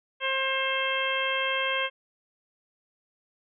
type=harmonic tone; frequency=532 Hz; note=C5; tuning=29 cents sharp; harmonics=1 / 2 / 3 / 4 / 5 / 6; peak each=-32 / -32 / -32 / -32 / -32 / -32 dBFS; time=0.2-1.9 s; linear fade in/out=50 ms; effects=none